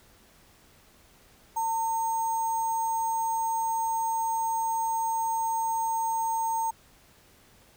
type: tone with sample-and-hold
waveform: sine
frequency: 904 Hz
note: A5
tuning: 47 cents sharp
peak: -25 dBFS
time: 1.56-6.71 s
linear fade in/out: 10 ms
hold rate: 7350 Hz
effects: pink hiss -58 dBFS RMS until 7.76 s